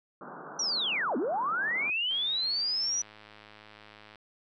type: band-pass noise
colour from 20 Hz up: white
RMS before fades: -44 dBFS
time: 0.21-1.9 s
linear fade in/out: 2 ms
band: 150 to 1500 Hz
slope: 96 dB/octave
type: linear two-way sweep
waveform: sine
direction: down then up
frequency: 5920 to 220 to 5920 Hz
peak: -27 dBFS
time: 0.59-3.02 s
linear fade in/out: 5 ms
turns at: 1.17 s
type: click train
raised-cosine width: 0.3 ms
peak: -34 dBFS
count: 218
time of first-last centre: 2.11-4.157 s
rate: 106 Hz
effects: none